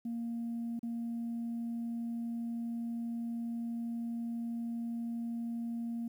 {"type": "tone with dropouts", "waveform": "sine", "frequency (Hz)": 233.1, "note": "A#3", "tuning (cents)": 0, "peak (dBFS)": -33, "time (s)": [0.05, 6.08], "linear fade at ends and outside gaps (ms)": 5, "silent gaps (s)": [0.793, 0.83], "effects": ["tanh soft clip ceiling -32 dBFS", "11-bit"]}